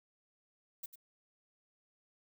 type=noise with echo; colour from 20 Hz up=violet; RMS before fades=-43 dBFS; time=0.83-0.86 s; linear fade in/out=5 ms; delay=97 ms; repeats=1; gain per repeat=-11 dB; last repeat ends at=0.957 s; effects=none